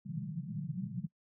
white band-pass noise, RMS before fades -39 dBFS, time 0.05-1.07 s, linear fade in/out 20 ms, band 120 to 200 Hz, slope 96 dB/octave, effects noise-tail reverb RT60 0.1 s tail -23 dB re dry

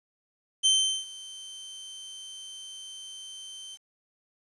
sawtooth tone with ADSR envelope, 3103 Hz, G7, 18 cents flat, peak -15 dBFS, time 0.63-3.78 s, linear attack 27 ms, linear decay 390 ms, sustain -22 dB, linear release 43 ms, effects resampled to 24000 Hz + 9-bit

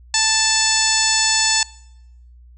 harmonic tone with a mistuned harmonic, 881 Hz, A5, 2 cents sharp, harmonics 1 / 2 / 3 / 4 / 5 / 6 / 7 / 8 / 9, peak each -25 / -24 / -25 / -25 / -22 / -22 / -27 / -21 / -23 dBFS, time 0.14-1.63 s, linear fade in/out 2 ms, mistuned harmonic 8, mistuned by -20 cents, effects noise-tail reverb RT60 0.8 s tail -22 dB re dry + added 60 Hz sine -42 dBFS peak until 2.57 s

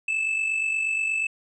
triangle tone with amplitude modulation, 2625 Hz, E7, 8 cents flat, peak -19 dBFS, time 0.08-1.27 s, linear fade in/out 5 ms, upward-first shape sine, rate 48.4 Hz, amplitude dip 50%, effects resampled to 22050 Hz

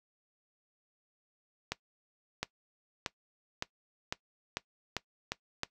accelerating click train, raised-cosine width 0.2 ms, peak -15 dBFS, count 9, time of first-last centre 1.72-5.634 s, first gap 710 ms, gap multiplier 0.89, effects noise-tail reverb RT60 0.1 s tail -19 dB re dry

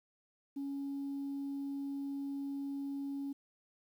sine tone, 278.4 Hz, C#4, 8 cents sharp, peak -35 dBFS, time 0.56-3.33 s, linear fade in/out 10 ms, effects tanh soft clip ceiling -34 dBFS + 11-bit

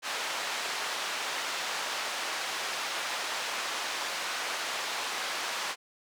pink band-pass noise, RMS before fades -34 dBFS, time 0.02-5.76 s, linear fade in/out 50 ms, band 810 to 6000 Hz, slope 12 dB/octave, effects none

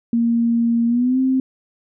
sine tone with pitch glide, 233.1 to 261.6 Hz, A#3 to C4, 0 to 0 cents, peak -14 dBFS, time 0.13-1.4 s, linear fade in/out 2 ms, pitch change +200 cents, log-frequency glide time 0.87-1.19 s, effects none

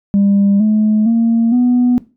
sine tone with pitch steps, 200 / 214.4 / 229.7 / 246.2 Hz, G3 / A3 / A#3 / B3, +35 / -45 / -25 / -5 cents, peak -7 dBFS, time 0.14-1.98 s, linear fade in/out 0 ms, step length 460 ms, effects noise-tail reverb RT60 0.3 s tail -18 dB re dry + tanh soft clip ceiling -6 dBFS

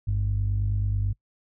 sine tone pair together, 50.82 / 100 Hz, G#1 / G2, -37 / +35 cents, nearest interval octave, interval 1172 cents, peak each -25 / -23 dBFS, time 0.07-1.13 s, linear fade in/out 10 ms, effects noise-tail reverb RT60 0.1 s tail -24 dB re dry + tanh soft clip ceiling -17 dBFS

